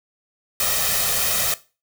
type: noise with comb filter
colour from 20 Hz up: white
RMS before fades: -21 dBFS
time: 0.6-1.54 s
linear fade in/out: 2 ms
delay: 1.6 ms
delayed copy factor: +0.65
effects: noise-tail reverb RT60 0.3 s tail -17 dB re dry